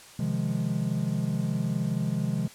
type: chord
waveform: triangle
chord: F minor seventh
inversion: second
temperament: equal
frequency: 130.81 / 155.56 / 174.61 / 207.7 Hz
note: C3 / Eb3 / F3 / Ab3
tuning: 0 / 0 / 0 / 0 cents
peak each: -29 dBFS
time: 0.19-2.48 s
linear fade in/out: 5 ms
effects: white hiss -49 dBFS RMS until 2.54 s + low-pass 10000 Hz 12 dB/octave